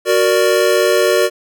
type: chord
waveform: square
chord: Gb augmented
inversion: none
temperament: equal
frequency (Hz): 370 / 466.2 / 587.3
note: Gb4 / Bb4 / D5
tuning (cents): 0 / 0 / 0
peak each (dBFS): -16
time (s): 0.05-1.3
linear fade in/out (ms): 50
effects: none